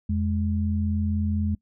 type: tone pair together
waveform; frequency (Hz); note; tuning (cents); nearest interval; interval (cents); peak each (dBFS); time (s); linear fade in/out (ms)
sine; 85.24 / 209.4; F2 / G#3; -41 / +15; octave + major third; 1556; -24 / -26; 0.09-1.55; 5
effects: noise-tail reverb RT60 0.1 s tail -21 dB re dry